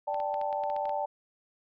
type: chord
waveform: sine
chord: D suspended fourth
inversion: none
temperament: equal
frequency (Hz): 587.3 / 784 / 880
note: D5 / G5 / A5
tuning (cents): 0 / 0 / 0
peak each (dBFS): -33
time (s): 0.07-1.06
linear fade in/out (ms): 10
type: clicks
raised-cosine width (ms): 0.3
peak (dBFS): -30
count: 10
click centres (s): 0.144 / 0.201 / 0.342 / 0.414 / 0.528 / 0.637 / 0.7 / 0.764 / 0.855 / 0.894
effects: none